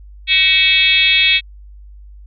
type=tone with frequency modulation; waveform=sine; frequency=2960 Hz; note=F#7; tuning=in tune; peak=-9 dBFS; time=0.27-1.41 s; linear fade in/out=50 ms; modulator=357 Hz; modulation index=2.3; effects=added 50 Hz sine -35 dBFS peak until 2.26 s